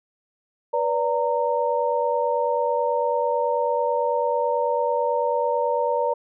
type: tone cluster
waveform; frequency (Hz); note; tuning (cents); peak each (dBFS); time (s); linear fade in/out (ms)
sine; 489.9 / 579 / 923; B4 / D5 / A#5; -14 / -25 / -17; -24; 0.73-6.14; 10
effects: none